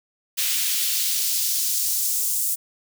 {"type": "noise with high-pass filter sweep", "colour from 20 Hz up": "white", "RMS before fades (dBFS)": -23, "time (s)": [0.37, 2.56], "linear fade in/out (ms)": 20, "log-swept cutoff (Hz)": [2500, 8300], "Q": 1.1, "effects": []}